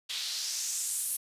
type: noise with band-pass filter sweep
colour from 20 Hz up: white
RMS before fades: -34 dBFS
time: 0.09-1.17 s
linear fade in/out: 10 ms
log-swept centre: 3500 to 11000 Hz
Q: 2.4
effects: resampled to 32000 Hz